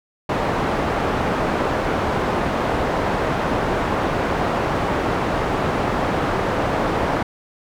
white low-pass noise, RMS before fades -21 dBFS, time 0.29-7.23 s, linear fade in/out 5 ms, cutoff 920 Hz, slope 12 dB/octave, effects none

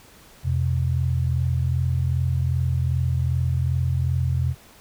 sine tone pair together, 85.43 / 128 Hz, F2 / C3, -38 / -38 cents, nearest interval perfect fifth, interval 700 cents, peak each -22 dBFS, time 0.43-4.55 s, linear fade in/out 50 ms, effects pink hiss -50 dBFS RMS until 4.8 s

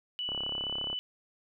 sine tone with pitch glide, 2960 to 2986 Hz, F#7 to F#7, 0 to +15 cents, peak -32 dBFS, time 0.19-0.99 s, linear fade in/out 0 ms, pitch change +15 cents, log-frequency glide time 0.39-0.73 s
click train, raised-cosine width 1 ms, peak -27 dBFS, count 23, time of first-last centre 0.29-0.93 s, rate 34.4 Hz
effects none

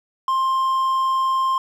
triangle tone with hard clipping, 1055 Hz, C6, 14 cents sharp, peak -18 dBFS, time 0.28-1.58 s, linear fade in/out 2 ms, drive 6 dB, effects none

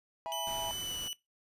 triangle chord, E major, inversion none, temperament equal with one note detuned, 659.3 / 830.6 / 964.6 Hz, E5 / G#5 / B5, 0 / 0 / -41 cents, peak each -38 dBFS, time 0.26-0.71 s, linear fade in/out 0 ms
sawtooth tone with pitch glide, 3000 to 2966 Hz, F#7 to F#7, +23 to +4 cents, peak -33 dBFS, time 0.32-1.13 s, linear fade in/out 0 ms, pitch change -19 cents, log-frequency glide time 0.83-0.93 s
pink noise, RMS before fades -47 dBFS, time 0.47-1.08 s, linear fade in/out 0 ms
effects noise-tail reverb RT60 0.2 s tail -20 dB re dry + resampled to 32000 Hz

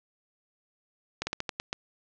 slowing click train, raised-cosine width 0.2 ms, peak -13 dBFS, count 7, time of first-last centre 1.22-1.729 s, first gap 50 ms, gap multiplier 1.21, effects low-pass 7000 Hz 12 dB/octave

